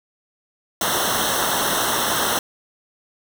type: noise with comb filter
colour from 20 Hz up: pink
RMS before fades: -21 dBFS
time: 0.81-2.39 s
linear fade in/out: 2 ms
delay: 0.42 ms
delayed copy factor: -1
effects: none